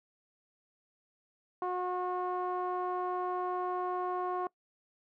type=tone with low-pass filter; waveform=sawtooth; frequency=362.5 Hz; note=F#4; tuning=35 cents flat; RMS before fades=-34 dBFS; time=1.62-4.47 s; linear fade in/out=2 ms; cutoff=960 Hz; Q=5.7; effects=noise-tail reverb RT60 0.1 s tail -23 dB re dry